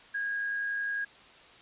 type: tone with amplitude modulation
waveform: sine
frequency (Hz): 1638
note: G#6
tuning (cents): -24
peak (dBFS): -28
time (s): 0.14-1.05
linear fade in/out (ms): 10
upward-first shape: sine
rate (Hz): 111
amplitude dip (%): 35
effects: white hiss -54 dBFS RMS until 1.61 s + resampled to 8000 Hz